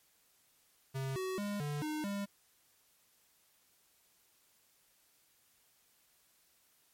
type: tone with pitch steps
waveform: square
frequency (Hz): 134 / 375.1 / 204.3 / 146.7 / 305.9 / 200.9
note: C3 / F#4 / G#3 / D3 / D#4 / G3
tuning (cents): +42 / +24 / -28 / -2 / -29 / +43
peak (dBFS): -36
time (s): 0.94-2.26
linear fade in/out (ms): 20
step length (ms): 220
effects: white hiss -70 dBFS RMS until 6.93 s + MP3 64 kbps